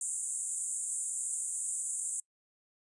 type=band-pass noise; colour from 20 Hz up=white; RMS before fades=-36 dBFS; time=0.01-2.2 s; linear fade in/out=2 ms; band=7100 to 9600 Hz; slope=96 dB/octave; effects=noise-tail reverb RT60 0.1 s tail -26 dB re dry + resampled to 24000 Hz